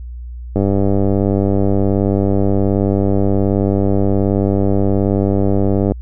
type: click train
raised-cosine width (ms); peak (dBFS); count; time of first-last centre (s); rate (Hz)
2; -3; 530; 0.56-5.92; 98.7
effects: added 60 Hz sine -26 dBFS peak until 6.01 s